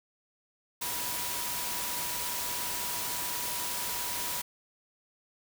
sine tone in noise, 971 Hz, B5, 30 cents flat, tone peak -42 dBFS, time 0.81-4.42 s, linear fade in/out 10 ms, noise white, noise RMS -34 dBFS, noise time 0.81-4.42 s, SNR -11 dB, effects none

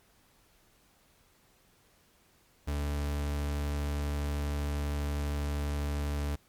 40% pulse tone, 72.5 Hz, D2, 22 cents flat, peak -29 dBFS, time 2.67-6.36 s, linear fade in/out 10 ms, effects pink hiss -65 dBFS RMS until 6.48 s + MP3 96 kbps

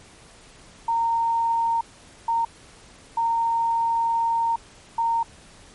sine tone bursts at uneven times, 921 Hz, A#5, 21 cents flat, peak -19 dBFS, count 4, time 0.88-1.81 / 2.28-2.45 / 3.17-4.56 / 4.98-5.23 s, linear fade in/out 5 ms, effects pink hiss -49 dBFS RMS until 5.74 s + MP3 48 kbps

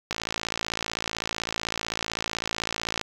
click train, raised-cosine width 0.2 ms, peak -10 dBFS, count 163, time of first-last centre 0.11-3.013 s, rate 55.8 Hz, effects 7-bit

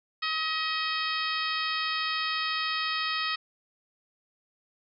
harmonic tone, 634 Hz, D#5, 32 cents sharp, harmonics 2 / 3 / 4 / 5 / 6 / 7 / 8, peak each -32 / -34 / -35 / -36 / -37 / -37 / -38 dBFS, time 0.22-3.36 s, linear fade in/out 10 ms, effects none

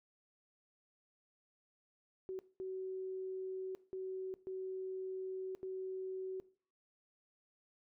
sine tone bursts at uneven times, 376.7 Hz, F#4, 31 cents sharp, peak -39 dBFS, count 5, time 2.29-2.39 / 2.6-3.75 / 3.93-4.34 / 4.47-5.55 / 5.63-6.4 s, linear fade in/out 0 ms, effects noise-tail reverb RT60 0.4 s tail -18 dB re dry

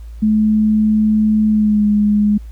sine tone with pitch glide, 215 to 208.2 Hz, A3 to G#3, -40 to +5 cents, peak -10 dBFS, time 0.22-2.38 s, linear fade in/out 10 ms, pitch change -55 cents, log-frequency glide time 1.49-1.86 s, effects added 56 Hz sine -29 dBFS peak until 2.51 s + pink hiss -54 dBFS RMS until 2.51 s

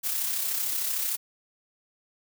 blue noise with amplitude modulation, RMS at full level -27 dBFS, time 0.03-1.17 s, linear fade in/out 20 ms, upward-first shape sine, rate 33.3 Hz, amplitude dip 40%, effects none

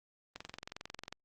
click train, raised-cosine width 0.2 ms, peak -25 dBFS, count 18, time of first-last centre 0.36-1.126 s, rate 22.2 Hz, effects Opus 32 kbps

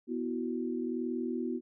sine chord, B suspended fourth, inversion none, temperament just, 246.9 / 329.3 / 370.4 Hz, B3 / E4 / F#4, 0 / -2 / +2 cents, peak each -34 / -37 / -37 dBFS, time 0.07-1.61 s, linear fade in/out 50 ms, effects none

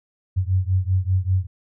sine beating tone pair, 91.2 / 96.3 Hz, F#2 / G2, -24 / -30 cents, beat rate 5.1 Hz, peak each -20 / -21 dBFS, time 0.36-1.47 s, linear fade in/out 20 ms, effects none

